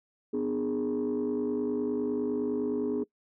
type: chord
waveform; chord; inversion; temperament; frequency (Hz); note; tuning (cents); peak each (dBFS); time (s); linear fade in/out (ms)
sine; G# diminished; first; just; 249.2 / 299 / 415.3; B3 / D4 / G#4; +16 / +31 / 0; -30 / -31 / -29; 0.33-3.04; 10
effects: noise-tail reverb RT60 0.1 s tail -22 dB re dry + tanh soft clip ceiling -23 dBFS